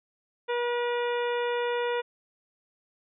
harmonic tone with a mistuned harmonic, 481.5 Hz, B4, 44 cents flat, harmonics 1 / 2 / 3 / 4 / 5 / 6 / 7, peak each -27 / -33 / -37 / -39 / -41 / -43 / -44 dBFS, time 0.48-2.02 s, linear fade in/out 20 ms, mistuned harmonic 7, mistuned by +63 cents, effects none

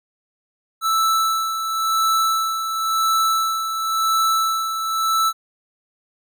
square tone with tremolo, 1318.5 Hz, E6, in tune, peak -16 dBFS, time 0.81-5.33 s, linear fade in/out 50 ms, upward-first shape sine, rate 0.95 Hz, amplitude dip 55%, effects none

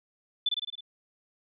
sine tone with echo, 3499 Hz, A7, 10 cents flat, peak -22 dBFS, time 0.46-0.49 s, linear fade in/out 5 ms, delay 53 ms, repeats 6, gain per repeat -3 dB, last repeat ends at 0.808 s, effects none

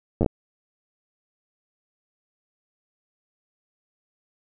slowing click train, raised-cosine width 2 ms, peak -8 dBFS, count 5, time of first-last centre 0.21-0.262 s, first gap 9 ms, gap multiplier 1.25, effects none

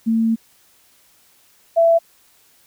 sine tone pair in turn, 225.6 / 667.1 Hz, A3 / E5, +44 / +20 cents, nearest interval octave + perfect fifth, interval 1876 cents, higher second, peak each -14 / -10 dBFS, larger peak second, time 0.06-0.36 / 1.76-1.99 s, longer first, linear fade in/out 20 ms, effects white hiss -55 dBFS RMS until 2.66 s

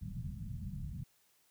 white low-pass noise, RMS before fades -42 dBFS, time 0.01-1.04 s, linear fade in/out 10 ms, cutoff 190 Hz, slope 48 dB/octave, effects white hiss -71 dBFS RMS until 1.5 s

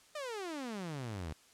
sawtooth exponential sweep, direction down, 622.3 to 73.42 Hz, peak -35 dBFS, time 0.15-1.33 s, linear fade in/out 5 ms, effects white hiss -63 dBFS RMS until 1.53 s + low-pass 9000 Hz 12 dB/octave

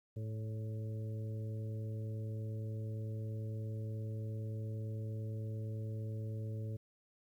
harmonic tone with a mistuned harmonic, 108.9 Hz, A2, 17 cents flat, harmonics 1 / 2 / 3 / 4 / 5, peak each -38 / -51 / -54 / -52 / -55 dBFS, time 0.16-6.77 s, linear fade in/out 10 ms, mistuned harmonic 5, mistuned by +36 cents, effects 12-bit

